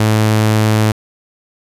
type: tone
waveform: sawtooth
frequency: 108.4 Hz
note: A2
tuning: 25 cents flat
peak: -6 dBFS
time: 0-0.92 s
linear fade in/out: 5 ms
effects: resampled to 32000 Hz + 8-bit